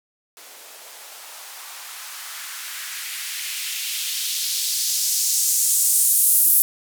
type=noise with band-pass filter sweep; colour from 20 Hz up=violet; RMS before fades=-23 dBFS; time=0.37-6.62 s; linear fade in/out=0 ms; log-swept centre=440 to 12000 Hz; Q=1.5; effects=none